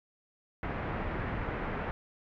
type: low-pass noise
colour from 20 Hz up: pink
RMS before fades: -35 dBFS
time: 0.63-1.91 s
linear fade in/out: 0 ms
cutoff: 2100 Hz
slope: 24 dB/octave
effects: none